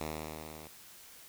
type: tone with level ramp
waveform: 5% pulse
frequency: 77.78 Hz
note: D#2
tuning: in tune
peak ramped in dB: -24 to -37 dBFS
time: 0-0.68 s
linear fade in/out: 10 ms
effects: white hiss -54 dBFS RMS until 1.28 s